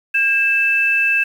sine tone pair together, 1615.5 / 2637 Hz, G#6 / E7, -48 / 0 cents, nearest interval minor sixth, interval 848 cents, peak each -19 / -14 dBFS, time 0.14-1.24 s, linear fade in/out 10 ms, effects 7-bit

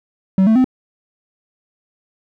triangle tone with pitch steps, 190.4 / 221.3 / 257.1 Hz, F#3 / A3 / C4, +50 / +10 / -30 cents, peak -7 dBFS, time 0.38-0.644 s, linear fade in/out 2 ms, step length 88 ms, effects none

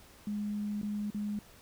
sine tone with dropouts, 207.7 Hz, G#3, in tune, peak -32 dBFS, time 0.27-1.39 s, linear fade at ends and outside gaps 2 ms, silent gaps 0.815-0.83 / 1.103-1.145 s, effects pink hiss -57 dBFS RMS until 1.61 s

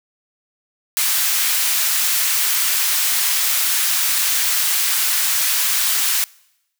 white high-pass noise, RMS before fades -18 dBFS, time 0.97-6.24 s, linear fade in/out 0 ms, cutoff 1300 Hz, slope 12 dB/octave, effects noise-tail reverb RT60 0.9 s tail -25 dB re dry

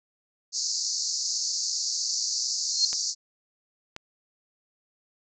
pink band-pass noise, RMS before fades -29 dBFS, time 0.52-3.15 s, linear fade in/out 50 ms, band 4400 to 7000 Hz, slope 96 dB/octave
sine tone with exponential growth, 4242 Hz, C8, 23 cents sharp, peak -16 dBFS, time 2.65-2.85 s, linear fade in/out 2 ms, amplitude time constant 43 ms
clicks, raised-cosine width 0.2 ms, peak -19 dBFS, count 2, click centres 2.93 / 3.964 s
effects none

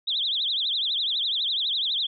sine tone with vibrato, 3553 Hz, A7, 16 cents sharp, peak -23 dBFS, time 0.07-2.07 s, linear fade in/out 10 ms, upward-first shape triangle, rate 12 Hz, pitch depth 240 cents each way, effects none

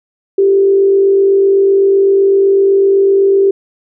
sine tone with frequency modulation, 392 Hz, G4, in tune, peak -6 dBFS, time 0.38-3.51 s, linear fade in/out 5 ms, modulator 47.9 Hz, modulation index 0.34, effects none

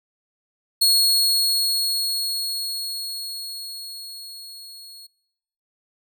sawtooth tone with level ramp, 4323 Hz, C#8, 44 cents flat, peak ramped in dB -11 to -38 dBFS, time 0.81-5.07 s, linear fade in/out 10 ms, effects noise-tail reverb RT60 1.0 s tail -26 dB re dry

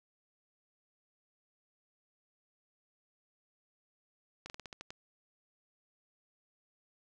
slowing click train, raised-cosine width 0.2 ms, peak -27 dBFS, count 8, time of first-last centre 4.46-4.905 s, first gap 39 ms, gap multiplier 1.16, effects none

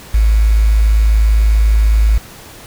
sine tone with quantisation, 53.7 Hz, A1, 41 cents flat, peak -7 dBFS, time 0.14-2.18 s, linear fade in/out 5 ms, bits 5, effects pink hiss -36 dBFS RMS until 2.66 s

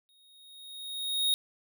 square tone with exponential growth, 3741 Hz, A#7, 5 cents sharp, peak -23 dBFS, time 0.09-1.34 s, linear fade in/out 0 ms, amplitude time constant 270 ms, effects none

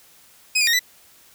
20% pulse tone with pitch steps, 2523 / 2409 / 1860 / 1980 Hz, D#7 / D7 / A#6 / B6, +23 / +43 / -4 / +4 cents, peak -11 dBFS, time 0.55-0.794 s, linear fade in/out 10 ms, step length 61 ms, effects white hiss -52 dBFS RMS until 1.34 s

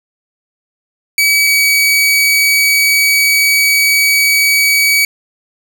sawtooth tone pair in turn, 2282 / 2271 Hz, C#7 / C#7, +50 / +41 cents, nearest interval unison, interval 9 cents, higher first, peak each -5 dBFS, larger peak neither, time 1.18-1.47 / 1.47-5.05 s, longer second, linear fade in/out 2 ms, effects 7-bit

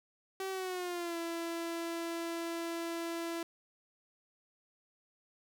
sawtooth tone with pitch glide, 383 to 335.4 Hz, G4 to E4, -40 to +30 cents, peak -32 dBFS, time 0.4-3.43 s, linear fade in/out 2 ms, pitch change -230 cents, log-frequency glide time 0.5-1.17 s, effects none

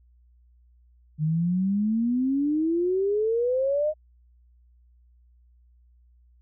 sine exponential sweep, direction up, 150 to 626 Hz, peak -21 dBFS, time 1.18-3.94 s, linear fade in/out 50 ms, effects added 60 Hz sine -55 dBFS peak until 6.41 s

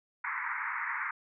white band-pass noise, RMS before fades -35 dBFS, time 0.24-1.11 s, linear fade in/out 5 ms, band 890 to 2200 Hz, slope 96 dB/octave, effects none

